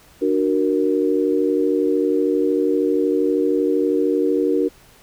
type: chord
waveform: sine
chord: D augmented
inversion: none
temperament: equal with one note detuned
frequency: 297.2 / 370 / 466.2 Hz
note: D4 / F#4 / A#4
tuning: +21 / 0 / 0 cents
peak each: -20 dBFS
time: 0.21-4.69 s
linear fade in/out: 20 ms
effects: pink hiss -50 dBFS RMS until 5.02 s